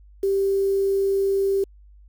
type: tone with quantisation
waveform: sine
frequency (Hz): 392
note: G4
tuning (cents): 0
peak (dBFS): -18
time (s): 0.23-1.64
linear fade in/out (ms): 5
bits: 7
effects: added 50 Hz sine -46 dBFS peak until 2.08 s